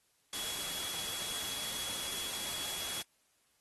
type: tone in noise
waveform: sine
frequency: 3352 Hz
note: G#7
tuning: 15 cents sharp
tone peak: -41 dBFS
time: 0.33-3.02 s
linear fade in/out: 2 ms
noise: white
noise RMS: -39 dBFS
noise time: 0.33-3.02 s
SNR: -5 dB
effects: white hiss -73 dBFS RMS until 3.6 s + AAC 32 kbps